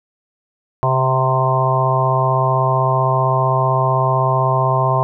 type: harmonic tone with a mistuned harmonic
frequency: 130.81 Hz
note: C3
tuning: in tune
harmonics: 1 / 3 / 4 / 5 / 6 / 7 / 8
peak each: -17 / -25 / -28 / -20 / -25 / -21 / -19 dBFS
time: 0.83-5.03 s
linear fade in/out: 0 ms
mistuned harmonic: 6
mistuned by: -35 cents
effects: none